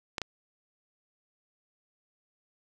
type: clicks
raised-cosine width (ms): 0.2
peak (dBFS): -14 / -15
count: 2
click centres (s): 0.182 / 0.217
effects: none